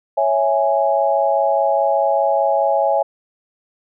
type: chord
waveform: sine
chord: C# minor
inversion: none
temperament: equal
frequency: 554.4 / 659.3 / 830.6 Hz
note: C#5 / E5 / G#5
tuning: 0 / 0 / 0 cents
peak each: -18 dBFS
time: 0.17-3.03 s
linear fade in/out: 10 ms
effects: none